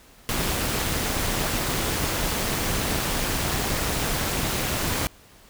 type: noise with amplitude modulation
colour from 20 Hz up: pink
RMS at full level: -23 dBFS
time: 0.29-5.07 s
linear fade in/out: 0 ms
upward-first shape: sine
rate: 212 Hz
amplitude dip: 55%
effects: pink hiss -52 dBFS RMS until 5.49 s